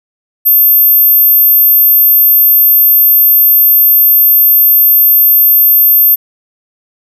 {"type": "tone", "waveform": "sine", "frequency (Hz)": 13370, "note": "G#9", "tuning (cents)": 10, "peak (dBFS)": -3, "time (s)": [0.45, 6.16], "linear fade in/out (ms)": 20, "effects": []}